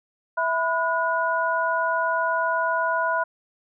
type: tone cluster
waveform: sine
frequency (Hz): 656 / 996 / 1448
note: E5 / B5 / F#6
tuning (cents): -9 / +14 / -38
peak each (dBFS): -26 / -24 / -25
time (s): 0.37-3.24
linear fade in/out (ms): 10
effects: none